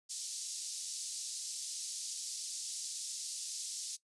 pink band-pass noise, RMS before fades -42 dBFS, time 0.09-3.97 s, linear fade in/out 20 ms, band 4800 to 9600 Hz, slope 24 dB/octave, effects noise-tail reverb RT60 0.1 s tail -18 dB re dry + resampled to 24000 Hz

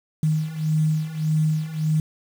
sine beating tone pair, 154.6 / 156.3 Hz, D#3 / D#3, -11 / +8 cents, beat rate 1.7 Hz, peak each -24 / -21 dBFS, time 0.23-2 s, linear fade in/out 2 ms, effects 7-bit

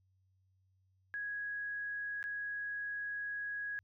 sine tone with dropouts, 1661.2 Hz, G#6, in tune, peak -37 dBFS, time 1.14-3.79 s, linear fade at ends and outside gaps 0 ms, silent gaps 2.228-2.24 s, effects added 94 Hz sine -70 dBFS peak until 3.83 s

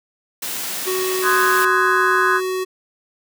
white high-pass noise, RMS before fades -26 dBFS, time 0.42-1.65 s, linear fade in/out 5 ms, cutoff 150 Hz, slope 24 dB/octave
square tone, 372.6 Hz, F#4, 12 cents sharp, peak -21 dBFS, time 0.86-2.65 s, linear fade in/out 20 ms
sine chord, Ab dominant seventh, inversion first, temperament just, 1038.3 / 1245.9 / 1495.1 / 1661.2 Hz, C6 / Eb6 / Gb6 / Ab6, -14 / +2 / +18 / 0 cents, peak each -20 dBFS, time 1.22-2.41 s, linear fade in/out 50 ms
effects none

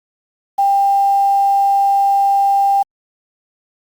sine tone with quantisation, 794 Hz, G5, 22 cents sharp, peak -10 dBFS, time 0.58-2.83 s, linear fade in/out 10 ms, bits 6, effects Opus 48 kbps

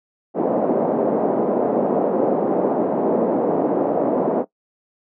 white band-pass noise, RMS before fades -19 dBFS, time 0.34-4.45 s, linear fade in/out 50 ms, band 210 to 640 Hz, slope 24 dB/octave, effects noise-tail reverb RT60 0.1 s tail -18 dB re dry

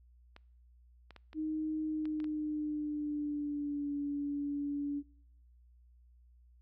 clicks, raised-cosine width 0.3 ms, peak -35 dBFS, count 7, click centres 0.364 / 1.107 / 1.163 / 1.331 / 2.055 / 2.202 / 2.243 s
sine tone with pitch glide, 311.1 to 286.9 Hz, D#4 to D4, 0 to -40 cents, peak -33 dBFS, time 1.34-5.03 s, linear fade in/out 50 ms, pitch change -140 cents, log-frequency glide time 1.82-3.93 s
effects noise-tail reverb RT60 0.7 s tail -25 dB re dry + added 60 Hz sine -59 dBFS peak until 6.61 s

